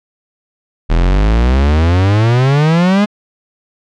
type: exponential sweep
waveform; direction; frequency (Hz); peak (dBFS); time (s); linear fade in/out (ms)
45% pulse; up; 39.48 to 211.9; -8; 0.89-3.06; 20
effects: low-pass 4000 Hz 12 dB/octave